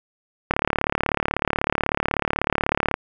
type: click train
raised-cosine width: 0.5 ms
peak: -4 dBFS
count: 89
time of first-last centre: 0.51-2.941 s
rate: 36.2 Hz
effects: none

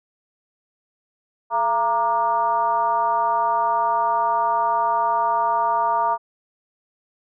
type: tone with frequency modulation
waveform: sine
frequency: 932.3 Hz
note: A#5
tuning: in tune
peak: -17 dBFS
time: 1.5-6.18 s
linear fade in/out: 50 ms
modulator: 251 Hz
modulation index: 0.94
effects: none

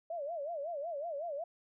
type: tone with vibrato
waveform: sine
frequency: 622.3 Hz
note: D#5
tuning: in tune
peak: -36 dBFS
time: 0.1-1.44 s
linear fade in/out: 5 ms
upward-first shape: sine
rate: 5.4 Hz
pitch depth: 200 cents each way
effects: none

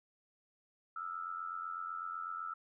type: tone with amplitude modulation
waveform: sine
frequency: 1318.5 Hz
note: E6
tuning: in tune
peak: -35 dBFS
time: 0.96-2.54 s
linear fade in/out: 5 ms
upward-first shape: sine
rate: 88 Hz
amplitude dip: 80%
effects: none

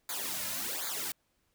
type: noise with flanger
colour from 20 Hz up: white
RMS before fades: -36 dBFS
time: 0.09-1.12 s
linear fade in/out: 2 ms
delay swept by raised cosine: 0.35 to 2.65 ms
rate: 1.3 Hz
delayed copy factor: -1
effects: pink hiss -75 dBFS RMS until 1.54 s

